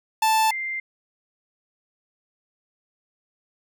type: tone pair in turn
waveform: 45% pulse / sine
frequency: 880 / 2093 Hz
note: A5 / C7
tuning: 0 / 0 cents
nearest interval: octave + minor third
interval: 1500 cents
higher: second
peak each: -17 / -26 dBFS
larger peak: first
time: 0.22-0.51 / 0.51-0.8 s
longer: neither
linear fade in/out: 5 ms
effects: none